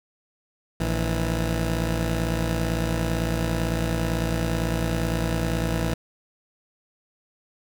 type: tone pair together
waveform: 15% pulse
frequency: 57.88 / 163.7 Hz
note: A#1 / E3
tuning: -12 / -12 cents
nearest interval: octave + tritone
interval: 1800 cents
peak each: -18 / -21 dBFS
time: 0.8-5.94 s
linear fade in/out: 5 ms
effects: none